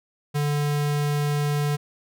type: tone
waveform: square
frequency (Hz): 146.4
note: D3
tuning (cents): -5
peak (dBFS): -22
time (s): 0.34-1.77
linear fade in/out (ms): 20
effects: none